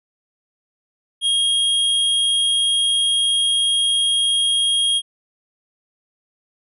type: tone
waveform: square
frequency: 3259 Hz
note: G#7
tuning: 33 cents flat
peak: -16 dBFS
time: 1.21-5.02 s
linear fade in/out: 50 ms
effects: resampled to 32000 Hz